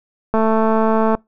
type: click train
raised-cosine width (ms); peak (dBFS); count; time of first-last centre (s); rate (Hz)
1; -4; 180; 0.34-1.15; 221
effects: noise-tail reverb RT60 0.2 s tail -25 dB re dry